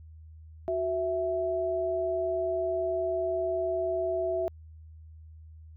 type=tone pair together; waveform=sine; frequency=370 / 659.3 Hz; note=F#4 / E5; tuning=0 / 0 cents; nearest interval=minor seventh; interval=1000 cents; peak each=-31 / -28 dBFS; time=0.68-4.48 s; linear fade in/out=0 ms; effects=added 79 Hz sine -46 dBFS peak until 5.76 s